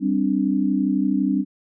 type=chord; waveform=sine; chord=G suspended fourth; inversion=none; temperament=equal; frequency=196 / 261.6 / 293.7 Hz; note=G3 / C4 / D4; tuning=0 / 0 / 0 cents; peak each=-22 dBFS; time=0-1.45 s; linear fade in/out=50 ms; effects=none